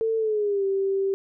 sine tone with pitch glide, 447.6 to 389.7 Hz, A4 to G4, +30 to -10 cents, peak -21 dBFS, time 0.01-1.14 s, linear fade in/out 0 ms, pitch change -240 cents, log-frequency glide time 0.17-0.65 s, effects none

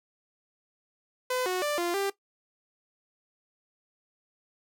sawtooth tone with pitch steps, 506 / 366.9 / 590 / 347 / 395.5 Hz, B4 / F#4 / D5 / F4 / G4, +42 / -15 / +8 / -11 / +15 cents, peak -23 dBFS, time 1.3-2.1 s, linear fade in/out 5 ms, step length 160 ms, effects noise-tail reverb RT60 0.1 s tail -17 dB re dry

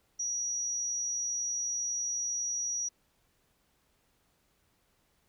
sine tone with amplitude modulation, 5790 Hz, F#8, 38 cents flat, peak -28 dBFS, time 0.19-2.89 s, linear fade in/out 10 ms, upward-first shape sine, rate 232 Hz, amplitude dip 55%, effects pink hiss -72 dBFS RMS until 5.28 s

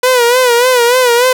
sawtooth tone with vibrato, 491.7 Hz, B4, 8 cents flat, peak -3 dBFS, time 0.03-1.33 s, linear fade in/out 5 ms, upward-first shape sine, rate 3.4 Hz, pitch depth 80 cents each way, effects none

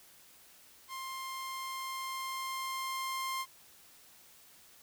sawtooth tone with level ramp, 1056 Hz, C6, 16 cents sharp, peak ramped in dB -36 to -30 dBFS, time 0.88-3.46 s, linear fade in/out 50 ms, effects white hiss -59 dBFS RMS until 4.82 s

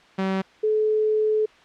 sawtooth / sine tone pair in turn, 191.2 / 430.7 Hz, G3 / A4, -43 / -37 cents, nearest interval octave + major second, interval 1406 cents, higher second, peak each -18 dBFS, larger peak neither, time 0.18-0.42 / 0.63-1.46 s, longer second, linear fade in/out 10 ms, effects white hiss -52 dBFS RMS until 1.64 s + low-pass 3000 Hz 12 dB/octave

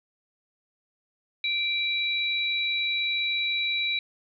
sine tone pair together, 2349 / 3905 Hz, D7 / B7, 0 / -20 cents, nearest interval major sixth, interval 880 cents, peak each -27 dBFS, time 1.44-3.99 s, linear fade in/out 2 ms, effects none

